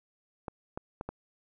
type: clicks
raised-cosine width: 1 ms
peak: -22 dBFS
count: 4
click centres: 0.482 / 0.775 / 1.011 / 1.09 s
effects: none